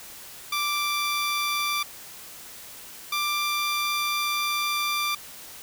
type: tone pair in turn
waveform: 15% pulse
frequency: 1174.7 / 1181.5 Hz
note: D6 / D6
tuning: 0 / +10 cents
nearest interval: unison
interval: 10 cents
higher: second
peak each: -18 dBFS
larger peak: neither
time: 0.52-1.83 / 3.12-5.15 s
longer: second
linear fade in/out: 5 ms
effects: white hiss -43 dBFS RMS until 5.62 s